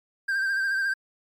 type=tone with vibrato; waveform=triangle; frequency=1578 Hz; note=G6; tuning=11 cents sharp; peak=-21 dBFS; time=0.28-0.94 s; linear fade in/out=10 ms; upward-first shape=sine; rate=14 Hz; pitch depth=41 cents each way; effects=MP3 96 kbps